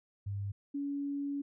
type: tone pair in turn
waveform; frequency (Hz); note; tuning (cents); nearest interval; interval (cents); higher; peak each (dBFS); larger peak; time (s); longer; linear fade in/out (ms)
sine; 100 / 282.8; G2 / C#4; +35 / +35; octave + tritone; 1800; second; -34 / -33; second; 0.26-0.52 / 0.74-1.42; second; 10
effects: none